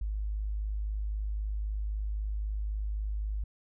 sine tone, 51.91 Hz, G#1, in tune, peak -30 dBFS, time 0.01-3.44 s, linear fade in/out 5 ms, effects none

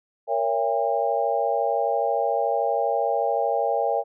sine chord, A# diminished seventh, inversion none, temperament just, 466.2 / 559.4 / 671.3 / 805.5 Hz, A#4 / C#5 / E5 / G5, 0 / +16 / +31 / +47 cents, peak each -27 / -26 / -26 / -25 dBFS, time 0.27-4.04 s, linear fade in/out 50 ms, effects none

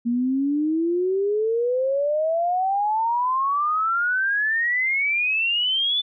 sine exponential sweep, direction up, 233.1 to 3520 Hz, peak -19 dBFS, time 0.05-6.02 s, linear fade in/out 20 ms, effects none

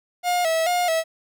45% pulse tone with vibrato, 680 Hz, F5, 46 cents flat, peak -19 dBFS, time 0.23-1.04 s, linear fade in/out 50 ms, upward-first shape square, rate 2.3 Hz, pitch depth 80 cents each way, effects 10-bit

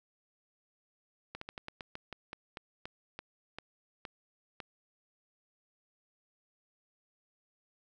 slowing click train, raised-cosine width 0.3 ms, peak -25 dBFS, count 15, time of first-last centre 1.35-4.602 s, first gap 64 ms, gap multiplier 1.18, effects none

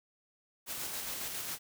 white noise with tremolo, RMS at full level -38 dBFS, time 0.66-1.59 s, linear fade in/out 50 ms, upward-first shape square, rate 7.3 Hz, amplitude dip 25%, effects none

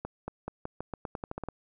accelerating click train, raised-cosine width 1 ms, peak -21 dBFS, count 13, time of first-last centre 0.05-1.487 s, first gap 230 ms, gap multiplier 0.87, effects none

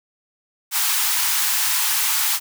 white high-pass noise, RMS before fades -20 dBFS, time 0.71-2.4 s, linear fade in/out 50 ms, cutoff 790 Hz, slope 96 dB/octave, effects none

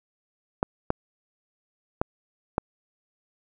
clicks, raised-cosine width 1 ms, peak -8 dBFS, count 4, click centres 0.629 / 0.904 / 2.015 / 2.581 s, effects none

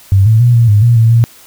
sine tone with pitch steps, 97.4 / 110.9 / 121.1 / 116.9 / 103.7 / 118.6 / 113.4 / 116.4 Hz, G2 / A2 / B2 / A#2 / G#2 / A#2 / A#2 / A#2, -11 / +14 / -34 / +5 / -2 / +30 / -47 / -2 cents, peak -4 dBFS, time 0.12-1.24 s, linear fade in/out 0 ms, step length 140 ms, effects white hiss -40 dBFS RMS until 1.46 s

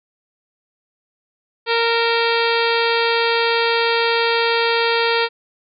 harmonic tone with a mistuned harmonic, 463.1 Hz, A#4, 11 cents flat, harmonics 1 / 2 / 3 / 4 / 5 / 6 / 7 / 8 / 9 / 10, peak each -19 / -22 / -24 / -25 / -26 / -27 / -27 / -28 / -29 / -29 dBFS, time 1.66-5.29 s, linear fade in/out 50 ms, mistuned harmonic 6, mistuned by -54 cents, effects none

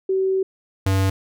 sine / square tone pair in turn, 381.2 / 96.18 Hz, G4 / G2, -48 / -32 cents, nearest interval 2 octaves, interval 2384 cents, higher first, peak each -17 / -17 dBFS, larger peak neither, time 0.09-0.43 / 0.86-1.1 s, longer first, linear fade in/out 5 ms, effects none

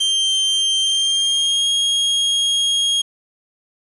40% pulse tone with pitch glide, 3149 to 3266 Hz, G7 to G#7, +7 to -30 cents, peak -14 dBFS, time 0-3.02 s, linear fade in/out 10 ms, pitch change +63 cents, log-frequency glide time 0.8-1.7 s, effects resampled to 24000 Hz + 7-bit

